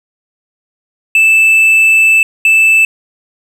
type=tone bursts at uneven times; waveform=triangle; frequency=2637 Hz; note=E7; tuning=in tune; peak=-3 dBFS; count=2; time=1.15-2.23 / 2.45-2.85 s; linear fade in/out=2 ms; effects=none